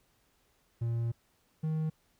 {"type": "tone pair in turn", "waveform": "triangle", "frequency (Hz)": [116.54, 157.19], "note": ["A#2", "D#3"], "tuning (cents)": [0, 18], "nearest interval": "perfect fourth", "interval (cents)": 518, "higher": "second", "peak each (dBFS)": -27, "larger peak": "neither", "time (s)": [[0.81, 1.12], [1.63, 1.9]], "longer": "first", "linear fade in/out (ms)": 10, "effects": ["pink hiss -71 dBFS RMS until 2.19 s"]}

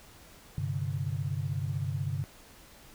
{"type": "chord", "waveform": "sine", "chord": "G suspended fourth", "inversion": "none", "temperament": "equal", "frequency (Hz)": [98, 130.81, 146.83], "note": ["G2", "C3", "D3"], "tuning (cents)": [0, 0, 0], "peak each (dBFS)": -34, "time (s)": [0.58, 2.24], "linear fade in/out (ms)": 0, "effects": ["pink hiss -54 dBFS RMS until 2.94 s"]}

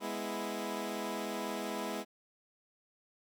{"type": "chord", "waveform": "15% pulse", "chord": "E major", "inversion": "first", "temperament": "equal with one note detuned", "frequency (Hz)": [207.7, 247.9, 329.6], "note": ["G#3", "B3", "E4"], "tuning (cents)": [0, 7, 0], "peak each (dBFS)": [-33, -35, -34], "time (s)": [0, 2.05], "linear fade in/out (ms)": 50, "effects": []}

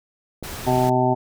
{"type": "click", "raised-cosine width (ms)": 2, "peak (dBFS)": -18, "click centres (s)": 0.427}
{"type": "noise", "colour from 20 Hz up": "pink", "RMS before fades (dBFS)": -33, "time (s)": [0.43, 0.9], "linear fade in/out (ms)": 10}
{"type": "harmonic tone", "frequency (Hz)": 126.5, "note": "B2", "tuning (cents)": 42, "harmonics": [1, 2, 3, 5, 6, 7], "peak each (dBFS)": [-23, -23, -23, -23, -23, -23], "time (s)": [0.66, 1.15], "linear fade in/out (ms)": 20}
{"effects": []}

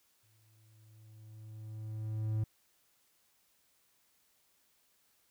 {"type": "tone with exponential growth", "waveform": "triangle", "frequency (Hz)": 108.8, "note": "A2", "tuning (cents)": -19, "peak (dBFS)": -27, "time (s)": [0.23, 2.44], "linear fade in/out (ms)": 5, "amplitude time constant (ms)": 480, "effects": ["white hiss -72 dBFS RMS until 5.3 s"]}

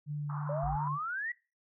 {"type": "tone with vibrato", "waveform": "sine", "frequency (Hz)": 146.83, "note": "D3", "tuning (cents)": 0, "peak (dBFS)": -33, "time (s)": [0.06, 0.99], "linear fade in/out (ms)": 50, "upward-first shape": "triangle", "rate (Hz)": 3, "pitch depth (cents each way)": 15}
{"type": "band-pass noise", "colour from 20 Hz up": "pink", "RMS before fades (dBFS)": -44, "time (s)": [0.29, 0.89], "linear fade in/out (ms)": 10, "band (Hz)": [860, 1300], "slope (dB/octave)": 48}
{"type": "exponential sweep", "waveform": "sine", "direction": "up", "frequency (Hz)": [560, 1975.5], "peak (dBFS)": -33, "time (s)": [0.49, 1.32], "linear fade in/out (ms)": 5}
{"type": "tone", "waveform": "sine", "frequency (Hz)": 55.1, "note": "A1", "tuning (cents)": 3, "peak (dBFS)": -35, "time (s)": [0.63, 0.76], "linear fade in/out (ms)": 5}
{"effects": ["noise-tail reverb RT60 0.3 s tail -22 dB re dry"]}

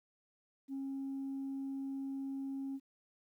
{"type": "tone", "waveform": "sine", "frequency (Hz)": 271.6, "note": "C#4", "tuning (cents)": -35, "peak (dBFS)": -36, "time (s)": [0.68, 2.8], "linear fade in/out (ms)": 50, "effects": ["tanh soft clip ceiling -35 dBFS", "12-bit"]}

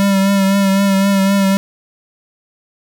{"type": "tone with vibrato", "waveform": "square", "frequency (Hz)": 196, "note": "G3", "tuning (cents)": 0, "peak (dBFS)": -11, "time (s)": [0, 1.57], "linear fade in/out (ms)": 0, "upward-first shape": "triangle", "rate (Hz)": 3.9, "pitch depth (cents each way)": 35, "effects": []}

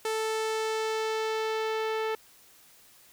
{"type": "tone with low-pass filter sweep", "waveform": "sawtooth", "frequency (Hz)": 440, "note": "A4", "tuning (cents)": 0, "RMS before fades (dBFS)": -30, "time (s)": [0.05, 2.15], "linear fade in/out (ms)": 2, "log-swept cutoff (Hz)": [11000, 3000], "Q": 0.85, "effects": ["white hiss -57 dBFS RMS until 3.12 s"]}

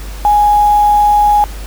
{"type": "tone with quantisation", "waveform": "sine", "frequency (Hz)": 830.6, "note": "G#5", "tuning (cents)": 0, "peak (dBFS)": -6, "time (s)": [0.25, 1.44], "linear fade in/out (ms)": 0, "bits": 5, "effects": ["added 50 Hz sine -23 dBFS peak until 1.66 s", "pink hiss -33 dBFS RMS until 1.66 s"]}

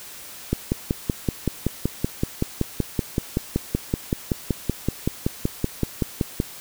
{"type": "click train", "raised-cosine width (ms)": 3, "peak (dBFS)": -7, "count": 32, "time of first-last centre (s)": [0.53, 6.401], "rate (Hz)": 5.28, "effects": ["white hiss -40 dBFS RMS until 6.6 s"]}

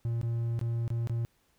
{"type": "tone with dropouts", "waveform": "triangle", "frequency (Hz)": 116.54, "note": "A#2", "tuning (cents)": 0, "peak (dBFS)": -26, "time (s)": [0.05, 1.25], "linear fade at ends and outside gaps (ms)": 0, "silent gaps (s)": [[0.214, 0.23], [0.592, 0.613], [0.879, 0.903], [1.073, 1.096]], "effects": ["pink hiss -70 dBFS RMS until 1.58 s"]}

